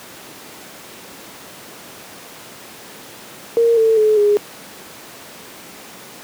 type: tone with pitch steps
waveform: sine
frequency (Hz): 464.3 / 446.7 / 429.7 / 413.4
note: A#4 / A4 / A4 / G#4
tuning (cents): -7 / +26 / -41 / -8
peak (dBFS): -10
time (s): 3.57-4.37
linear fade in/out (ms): 0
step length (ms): 200
effects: pink hiss -37 dBFS RMS until 6.23 s + high-pass 200 Hz 12 dB/octave